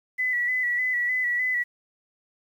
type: tone with vibrato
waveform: sine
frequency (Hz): 1975.5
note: B6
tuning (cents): 0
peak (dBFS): -22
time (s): 0.18-1.64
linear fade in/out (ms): 20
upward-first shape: square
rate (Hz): 3.3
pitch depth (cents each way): 31
effects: 9-bit